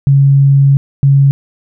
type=tone pair in turn; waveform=sine; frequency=138.59 / 138.59 Hz; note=C#3 / C#3; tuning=0 / 0 cents; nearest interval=unison; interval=0 cents; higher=neither; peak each=-4 dBFS; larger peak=neither; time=0.07-0.77 / 1.03-1.31 s; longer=first; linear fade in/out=0 ms; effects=none